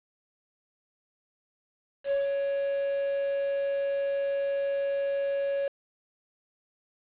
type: tone with ADSR envelope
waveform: triangle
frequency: 557 Hz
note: C#5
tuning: 8 cents sharp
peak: -21 dBFS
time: 2.04-5.68 s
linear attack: 73 ms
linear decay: 150 ms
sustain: -3 dB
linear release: 3 ms
effects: resampled to 8000 Hz + 8-bit